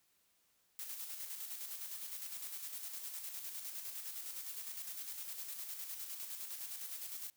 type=noise with tremolo; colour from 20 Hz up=blue; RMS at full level=-44 dBFS; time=0.79-7.3 s; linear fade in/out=0 ms; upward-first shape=square; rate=9.8 Hz; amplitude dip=40%; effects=white hiss -75 dBFS RMS until 7.36 s